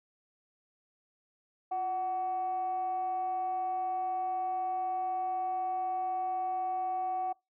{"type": "tone with frequency modulation", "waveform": "sine", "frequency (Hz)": 746, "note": "F#5", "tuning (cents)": 14, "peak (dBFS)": -29, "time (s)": [1.71, 7.33], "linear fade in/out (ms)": 10, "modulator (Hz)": 396, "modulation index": 0.28, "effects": ["noise-tail reverb RT60 0.2 s tail -24 dB re dry", "tanh soft clip ceiling -25 dBFS"]}